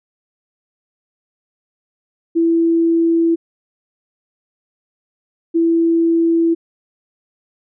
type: tone pair in turn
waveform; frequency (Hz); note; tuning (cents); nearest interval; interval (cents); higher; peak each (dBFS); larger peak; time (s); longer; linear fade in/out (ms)
sine; 332.4 / 332.4; E4 / E4; +15 / +15; unison; 0; neither; -11; neither; 2.35-3.36 / 5.54-6.55; neither; 20
effects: none